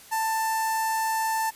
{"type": "tone with notch filter", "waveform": "sawtooth", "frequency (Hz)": 887, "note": "A5", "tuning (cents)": 14, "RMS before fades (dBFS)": -26, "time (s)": [0.11, 1.51], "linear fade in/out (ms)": 20, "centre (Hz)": 3300, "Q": 0.75, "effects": ["white hiss -49 dBFS RMS until 1.55 s", "resampled to 32000 Hz"]}